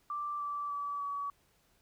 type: tone with pitch steps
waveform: sine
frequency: 1174.7 / 1161.9 / 1149.2 / 1136.7 Hz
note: D6 / D6 / D6 / C#6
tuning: 0 / -19 / -38 / +43 cents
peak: -34 dBFS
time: 0.1-1.3 s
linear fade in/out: 2 ms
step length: 300 ms
effects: pink hiss -70 dBFS RMS until 1.81 s